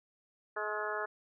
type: harmonic tone with a mistuned harmonic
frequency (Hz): 212.1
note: G#3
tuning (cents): +37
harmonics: 2 / 3 / 4 / 5 / 6 / 7 / 8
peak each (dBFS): -40 / -41 / -43 / -42 / -41 / -41 / -41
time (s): 0.56-1.06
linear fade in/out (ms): 10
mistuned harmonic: 7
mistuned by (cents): -40
effects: none